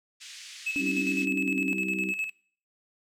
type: band-pass noise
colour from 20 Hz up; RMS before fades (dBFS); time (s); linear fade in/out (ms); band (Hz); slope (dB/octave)
pink; -45; 0.2-1.26; 20; 2200 to 7700; 24
type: tone with tremolo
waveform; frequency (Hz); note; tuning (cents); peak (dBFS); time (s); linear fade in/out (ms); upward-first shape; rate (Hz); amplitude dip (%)
triangle; 2592; E7; -30; -25; 0.66-2.3; 10; square; 9.8; 60
type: tone with vibrato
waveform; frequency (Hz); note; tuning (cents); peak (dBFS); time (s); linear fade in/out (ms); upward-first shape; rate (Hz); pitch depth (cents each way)
sine; 277.2; C#4; 0; -29; 0.76-1.73; 0; sine; 12; 71
type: harmonic tone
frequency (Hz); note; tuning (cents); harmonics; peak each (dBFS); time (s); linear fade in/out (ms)
64.2; C2; -32; 3 / 4 / 5 / 6; -34 / -42 / -35 / -39; 0.78-2.14; 50
effects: noise-tail reverb RT60 0.5 s tail -20 dB re dry